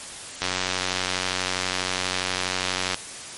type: click train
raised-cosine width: 0.2 ms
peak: -6 dBFS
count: 234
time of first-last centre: 0.42-2.944 s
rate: 92.3 Hz
effects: white hiss -37 dBFS RMS until 3.37 s + MP3 48 kbps